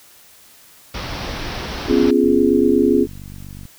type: low-pass noise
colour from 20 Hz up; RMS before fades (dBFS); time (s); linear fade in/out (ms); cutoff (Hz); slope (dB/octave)
pink; -27; 0.94-2.11; 5; 5800; 96
type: chord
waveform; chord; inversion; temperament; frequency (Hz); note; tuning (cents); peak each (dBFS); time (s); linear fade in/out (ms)
sine; C# dominant seventh; third; just; 249.5 / 277.2 / 346.5 / 415.8; B3 / C#4 / E#4 / G#4; +18 / 0 / -14 / +2; -17; 1.87-3.07; 50
type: click train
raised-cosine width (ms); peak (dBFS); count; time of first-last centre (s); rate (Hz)
5; -24; 69; 2.24-3.654; 48.1
effects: white hiss -47 dBFS RMS until 3.78 s